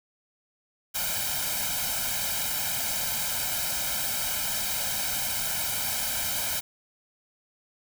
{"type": "noise with comb filter", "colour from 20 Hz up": "white", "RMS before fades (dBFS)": -29, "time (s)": [0.94, 6.61], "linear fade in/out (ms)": 20, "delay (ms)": 1.3, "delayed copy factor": 1, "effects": []}